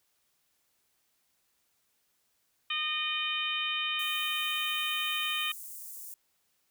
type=harmonic tone; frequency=613 Hz; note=D#5; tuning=26 cents flat; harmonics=2 / 3 / 4 / 5 / 6; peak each=-38 / -40 / -34 / -33 / -38 dBFS; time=2.7-5.52 s; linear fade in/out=5 ms
type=high-pass noise; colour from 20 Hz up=white; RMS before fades=-44 dBFS; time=3.99-6.14 s; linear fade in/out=2 ms; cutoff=7500 Hz; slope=24 dB/octave
effects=white hiss -74 dBFS RMS until 6.7 s